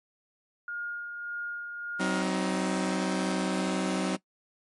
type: tone with tremolo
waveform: sine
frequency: 1422 Hz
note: F6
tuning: 31 cents sharp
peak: -31 dBFS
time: 0.68-2.22 s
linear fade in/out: 2 ms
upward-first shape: sine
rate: 1.7 Hz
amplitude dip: 40%
type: chord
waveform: sawtooth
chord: C diminished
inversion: second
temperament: just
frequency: 188.37 / 261.6 / 314 Hz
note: Gb3 / C4 / Eb4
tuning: +31 / 0 / +16 cents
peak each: -25 / -29 / -29 dBFS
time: 1.99-4.17 s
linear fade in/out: 20 ms
effects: noise-tail reverb RT60 0.1 s tail -19 dB re dry + MP3 48 kbps